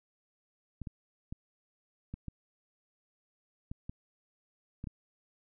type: clicks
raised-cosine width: 5 ms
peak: -27 dBFS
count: 9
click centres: 0.817 / 0.872 / 1.325 / 2.14 / 2.283 / 3.715 / 3.895 / 4.841 / 4.872 s
effects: none